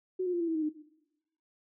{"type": "tone with pitch steps", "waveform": "sine", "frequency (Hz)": [370.5, 358.5, 346.9, 335.7, 324.8, 314.3, 304.1], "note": ["F#4", "F4", "F4", "E4", "E4", "D#4", "D#4"], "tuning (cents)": [2, 45, -12, 32, -26, 18, -40], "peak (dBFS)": -28, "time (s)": [0.19, 0.694], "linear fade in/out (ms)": 10, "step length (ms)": 72, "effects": ["noise-tail reverb RT60 0.9 s tail -17 dB re dry"]}